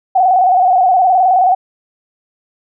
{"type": "tone with vibrato", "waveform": "sine", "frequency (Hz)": 740, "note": "F#5", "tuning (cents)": 0, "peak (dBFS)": -7, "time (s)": [0.15, 1.55], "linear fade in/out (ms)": 10, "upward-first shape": "square", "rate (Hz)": 19, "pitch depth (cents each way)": 55, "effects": []}